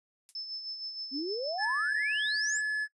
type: noise with exponential decay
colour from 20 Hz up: violet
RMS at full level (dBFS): -43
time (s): 0.29-0.37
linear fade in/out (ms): 0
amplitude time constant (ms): 16
type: tone with tremolo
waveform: sine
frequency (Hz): 5260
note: E8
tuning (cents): -5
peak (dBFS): -34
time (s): 0.35-1.65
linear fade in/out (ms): 2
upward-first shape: sine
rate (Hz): 6.4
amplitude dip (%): 50
type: exponential sweep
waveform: sine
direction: up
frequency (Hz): 253.9 to 8290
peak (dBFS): -32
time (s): 1.11-2.62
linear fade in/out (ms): 50
type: tone with pitch glide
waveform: triangle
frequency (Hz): 1725 to 1714.1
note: A6 to A6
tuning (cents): -35 to -46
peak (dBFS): -26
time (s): 1.58-2.88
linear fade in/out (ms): 50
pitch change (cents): -11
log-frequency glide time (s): 1.85-1.98
effects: noise-tail reverb RT60 0.1 s tail -22 dB re dry + resampled to 24000 Hz